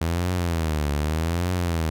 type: tone with vibrato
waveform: sawtooth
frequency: 81 Hz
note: E2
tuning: 30 cents flat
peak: -18 dBFS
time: 0.01-1.9 s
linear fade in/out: 5 ms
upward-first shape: triangle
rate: 0.83 Hz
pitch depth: 210 cents each way
effects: none